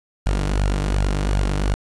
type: tone with flanger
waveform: sawtooth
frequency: 49 Hz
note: G1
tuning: in tune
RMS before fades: -20 dBFS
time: 0.26-1.74 s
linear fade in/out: 0 ms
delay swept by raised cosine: 1.2 to 6.8 ms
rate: 2.7 Hz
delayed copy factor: +0.6
effects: resampled to 22050 Hz + 7-bit